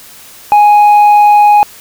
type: tone with tanh clipping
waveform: sine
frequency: 830.6 Hz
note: G#5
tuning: in tune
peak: -3 dBFS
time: 0.52-1.63 s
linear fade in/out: 0 ms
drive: 3 dB
effects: white hiss -35 dBFS RMS until 1.8 s